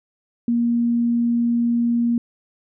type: tone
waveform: sine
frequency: 236.1 Hz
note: A#3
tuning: 22 cents sharp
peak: -16 dBFS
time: 0.48-2.18 s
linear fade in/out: 2 ms
effects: none